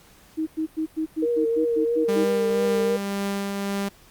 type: tone bursts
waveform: sine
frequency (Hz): 316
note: D#4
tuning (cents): +27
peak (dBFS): -22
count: 10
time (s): 0.37-2.25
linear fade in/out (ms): 20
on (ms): 98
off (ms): 100
type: tone with vibrato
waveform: sine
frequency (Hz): 466.2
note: A#4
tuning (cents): 0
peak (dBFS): -20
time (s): 1.22-2.97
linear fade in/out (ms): 10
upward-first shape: triangle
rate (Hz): 3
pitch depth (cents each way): 45
type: tone with tremolo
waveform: sawtooth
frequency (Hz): 199.1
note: G3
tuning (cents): +27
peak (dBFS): -20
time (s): 2.08-3.89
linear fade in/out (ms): 10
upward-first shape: triangle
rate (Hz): 1.9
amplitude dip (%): 30
effects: pink hiss -53 dBFS RMS until 4.1 s + Opus 48 kbps